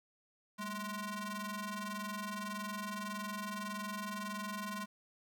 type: ring-modulated tone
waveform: sawtooth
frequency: 421.9 Hz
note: G#4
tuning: 27 cents sharp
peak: -32 dBFS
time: 0.58-4.86 s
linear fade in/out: 20 ms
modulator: 622 Hz
effects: none